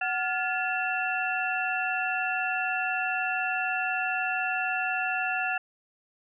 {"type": "tone cluster", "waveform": "sine", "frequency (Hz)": [746, 1410, 1720, 2693], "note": ["F#5", "F6", "A6", "E7"], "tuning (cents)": [14, 16, -40, 36], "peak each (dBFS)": [-31, -32, -32, -31], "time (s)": [0.01, 5.58], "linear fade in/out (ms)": 5, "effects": []}